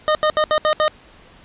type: tone bursts at uneven times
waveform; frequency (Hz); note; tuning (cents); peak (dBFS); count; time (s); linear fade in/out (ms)
25% pulse; 614; D#5; -23; -10; 6; 0.08-0.15 / 0.23-0.3 / 0.37-0.44 / 0.51-0.58 / 0.65-0.73 / 0.8-0.88; 0
effects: pink hiss -47 dBFS RMS until 1.44 s + resampled to 8000 Hz